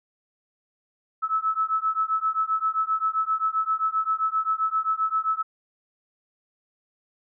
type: beating tone pair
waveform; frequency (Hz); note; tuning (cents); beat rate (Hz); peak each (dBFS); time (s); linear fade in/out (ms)
sine; 1299 / 1306.6; E6 / E6; -26 / -16; 7.6; -25; 1.22-5.43; 20
effects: none